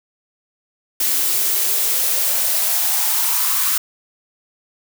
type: noise with high-pass filter sweep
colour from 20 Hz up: blue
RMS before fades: -18 dBFS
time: 1-3.78 s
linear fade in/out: 5 ms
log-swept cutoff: 280 to 1200 Hz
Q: 3.8
effects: none